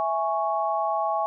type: chord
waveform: sine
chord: C# minor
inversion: first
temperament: equal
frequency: 659.3 / 830.6 / 1108.7 Hz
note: E5 / G#5 / C#6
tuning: 0 / 0 / 0 cents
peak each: -27 / -26 / -28 dBFS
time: 0-1.26 s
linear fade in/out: 0 ms
effects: none